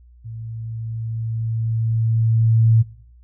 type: tone with level ramp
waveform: sine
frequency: 113 Hz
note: A2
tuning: 47 cents sharp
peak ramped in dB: -30 to -10 dBFS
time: 0.24-2.83 s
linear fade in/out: 20 ms
effects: noise-tail reverb RT60 0.6 s tail -22 dB re dry + added 60 Hz sine -45 dBFS peak until 3.23 s